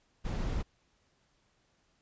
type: noise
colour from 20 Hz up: brown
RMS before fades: -33 dBFS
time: 0.24-0.63 s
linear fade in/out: 20 ms
effects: pink hiss -72 dBFS RMS until 2.01 s + resampled to 16000 Hz